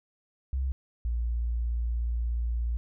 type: tone pair in turn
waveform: sine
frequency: 65.9 / 58.42 Hz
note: C2 / A#1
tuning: +13 / +4 cents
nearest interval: major second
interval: 209 cents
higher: first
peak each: -26 dBFS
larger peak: neither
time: 0.53-0.72 / 1.05-2.77 s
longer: second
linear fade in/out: 0 ms
effects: none